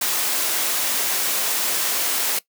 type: high-pass noise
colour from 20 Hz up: white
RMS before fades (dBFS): -22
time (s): 0.01-2.39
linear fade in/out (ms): 5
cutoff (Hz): 300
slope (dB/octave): 12
effects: noise-tail reverb RT60 0.1 s tail -19 dB re dry